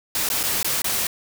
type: noise with dropouts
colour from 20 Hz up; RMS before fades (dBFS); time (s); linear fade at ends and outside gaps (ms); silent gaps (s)
white; -23; 0.15-1.07; 2; 0.289-0.3 / 0.431-0.436 / 0.629-0.645 / 0.819-0.843
effects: none